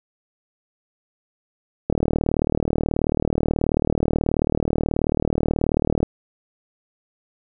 click train, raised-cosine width 2 ms, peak -6 dBFS, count 160, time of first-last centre 1.9-6.03 s, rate 38.5 Hz, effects none

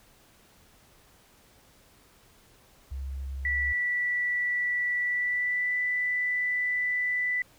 sine tone with vibrato, 67.4 Hz, C#2, 48 cents flat, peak -32 dBFS, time 2.91-3.73 s, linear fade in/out 10 ms, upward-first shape sine, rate 13 Hz, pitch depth 11 cents each way
sine tone with pitch glide, 1959 to 1985.2 Hz, B6 to B6, -15 to +8 cents, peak -25 dBFS, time 3.45-7.42 s, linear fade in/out 2 ms, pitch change +23 cents, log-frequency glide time 5.02-5.77 s
effects pink hiss -59 dBFS RMS until 7.58 s

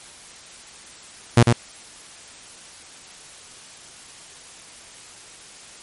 sawtooth tone with echo, 118.5 Hz, A#2, 29 cents sharp, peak -5 dBFS, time 1.37-1.43 s, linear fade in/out 5 ms, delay 99 ms, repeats 1, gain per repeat -4 dB, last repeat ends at 1.529 s, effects white hiss -43 dBFS RMS until 5.82 s + MP3 48 kbps

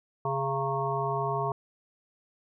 harmonic tone with a mistuned harmonic, 137.2 Hz, C#3, 17 cents flat, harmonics 1 / 3 / 5 / 7 / 8, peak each -33 / -33 / -33 / -33 / -33 dBFS, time 0.25-1.52 s, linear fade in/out 2 ms, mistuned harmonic 7, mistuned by -63 cents, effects none

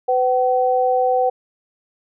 sine tone pair together, 504 / 761.4 Hz, B4 / F#5, +35 / +49 cents, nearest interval perfect fifth, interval 714 cents, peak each -17 dBFS, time 0.08-1.3 s, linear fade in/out 10 ms, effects none

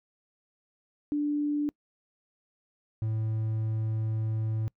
sine / triangle tone pair in turn, 293.7 / 110.01 Hz, D4 / A2, 0 / 0 cents, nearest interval octave + perfect fourth, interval 1700 cents, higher first, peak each -25 dBFS, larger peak neither, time 1.12-1.69 / 3.02-4.68 s, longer second, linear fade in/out 0 ms, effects noise-tail reverb RT60 0.1 s tail -26 dB re dry

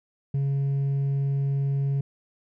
triangle tone with hard clipping, 138.59 Hz, C#3, in tune, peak -21 dBFS, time 0.34-2.01 s, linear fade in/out 5 ms, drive 1 dB, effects none

